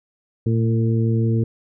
harmonic tone with a mistuned harmonic, 113.2 Hz, A2, 50 cents sharp, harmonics 1 / 2 / 3 / 4, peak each -17 / -23 / -27 / -29 dBFS, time 0.46-1.44 s, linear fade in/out 5 ms, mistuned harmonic 1, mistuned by +28 cents, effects none

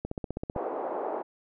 click train, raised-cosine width 2 ms, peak -19 dBFS, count 9, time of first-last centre 0.05-0.563 s, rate 15.6 Hz
white band-pass noise, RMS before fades -33 dBFS, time 0.55-1.23 s, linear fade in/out 20 ms, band 350 to 800 Hz, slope 24 dB/octave
effects none

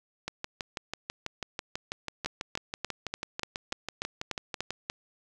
two click trains, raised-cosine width 0.2 ms, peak -14 / -16 dBFS, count 10 / 28, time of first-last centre 2.26-4.899 / 0.28-4.706 s, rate 3.41 / 6.1 Hz, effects none

